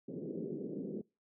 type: band-pass noise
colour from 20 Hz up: white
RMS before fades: -41 dBFS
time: 0.08-1.02 s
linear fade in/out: 10 ms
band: 150 to 450 Hz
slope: 48 dB/octave
effects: noise-tail reverb RT60 0.3 s tail -25 dB re dry